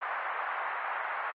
pink band-pass noise, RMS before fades -34 dBFS, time 0.01-1.32 s, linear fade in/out 20 ms, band 790 to 1900 Hz, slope 24 dB/octave, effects low-pass 3000 Hz 12 dB/octave + MP3 32 kbps

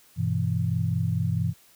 sine chord, E minor, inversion first, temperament just, 98.89 / 123.61 / 164.81 Hz, G2 / B2 / E3, +16 / +2 / 0 cents, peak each -27 dBFS, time 0.16-1.54 s, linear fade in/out 50 ms, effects white hiss -57 dBFS RMS until 1.75 s

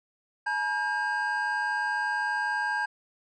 triangle tone cluster, 853 / 953 / 1608 Hz, G#5 / A#5 / G6, +46 / +38 / +44 cents, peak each -30 / -33 / -26 dBFS, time 0.46-2.86 s, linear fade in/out 10 ms, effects resampled to 22050 Hz

